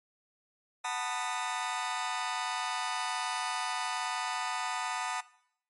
sawtooth chord, B dominant seventh, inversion second, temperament just, 740.8 / 889 / 987.8 / 1234.7 Hz, F#5 / A5 / B5 / D#6, +2 / +18 / 0 / -14 cents, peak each -34 dBFS, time 0.84-5.21 s, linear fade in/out 10 ms, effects noise-tail reverb RT60 0.7 s tail -19 dB re dry + MP3 48 kbps

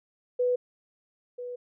sine tone pair in turn, 495 / 491.3 Hz, B4 / B4, +4 / -9 cents, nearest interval unison, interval 13 cents, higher first, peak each -22 / -34 dBFS, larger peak first, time 0.39-0.56 / 1.38-1.56 s, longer second, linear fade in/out 10 ms, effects none

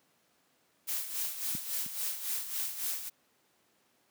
blue noise with tremolo, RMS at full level -33 dBFS, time 0.87-3.1 s, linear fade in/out 20 ms, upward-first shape sine, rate 3.6 Hz, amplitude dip 65%
clicks, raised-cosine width 5 ms, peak -21 / -30 dBFS, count 2, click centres 1.55 / 1.863 s
effects pink hiss -70 dBFS RMS until 4.1 s + high-pass 200 Hz 12 dB/octave

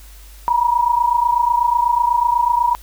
sine tone pair together, 938.9 / 967 Hz, A#5 / B5, +12 / -37 cents, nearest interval minor second, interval 51 cents, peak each -17 / -15 dBFS, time 0.48-2.75 s, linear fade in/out 0 ms, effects added 50 Hz sine -38 dBFS peak until 2.82 s + white hiss -46 dBFS RMS until 2.82 s

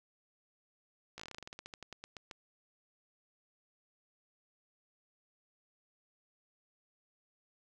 slowing click train, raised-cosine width 0.2 ms, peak -28 dBFS, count 20, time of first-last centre 1.18-2.312 s, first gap 16 ms, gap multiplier 1.13, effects none

